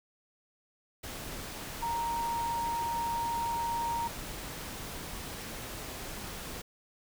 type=tone in noise; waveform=sine; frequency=932.3 Hz; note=A#5; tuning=in tune; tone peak=-30 dBFS; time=1.82-4.08 s; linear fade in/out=10 ms; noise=pink; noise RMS=-41 dBFS; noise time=1.03-6.62 s; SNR=+8 dB; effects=none